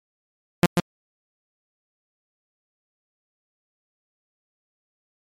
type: tone with echo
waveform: sawtooth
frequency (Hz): 174.61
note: F3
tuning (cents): 0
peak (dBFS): -8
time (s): 0.63-0.66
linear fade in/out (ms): 0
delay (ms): 140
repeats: 1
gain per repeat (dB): -4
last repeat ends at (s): 0.8
effects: MP3 64 kbps